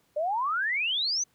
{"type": "exponential sweep", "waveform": "sine", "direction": "up", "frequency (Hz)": [575, 6300], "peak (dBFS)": -25, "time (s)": [0.16, 1.24], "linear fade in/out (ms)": 10, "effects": ["pink hiss -68 dBFS RMS until 1.34 s", "high-pass 80 Hz 12 dB/octave"]}